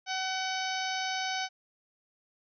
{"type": "harmonic tone", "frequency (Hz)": 755, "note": "F#5", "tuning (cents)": 35, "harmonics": [1, 2, 3, 4, 5, 6, 7, 8], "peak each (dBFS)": [-34, -37, -39, -40, -41, -42, -42, -43], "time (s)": [0.06, 1.49], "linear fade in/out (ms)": 50, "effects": []}